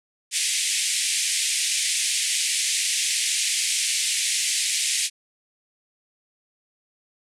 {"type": "band-pass noise", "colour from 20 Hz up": "white", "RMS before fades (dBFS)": -24, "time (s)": [0.31, 5.1], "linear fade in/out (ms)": 50, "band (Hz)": [2000, 9800], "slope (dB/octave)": 48, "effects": []}